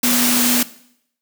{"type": "tone in noise", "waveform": "sine", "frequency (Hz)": 243.6, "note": "B3", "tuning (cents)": -24, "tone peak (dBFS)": -18, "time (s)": [0.03, 0.63], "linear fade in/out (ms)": 5, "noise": "white", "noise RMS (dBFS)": -17, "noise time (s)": [0.03, 0.63], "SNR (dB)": -4, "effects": ["noise-tail reverb RT60 0.7 s tail -18 dB re dry", "high-pass 150 Hz 12 dB/octave"]}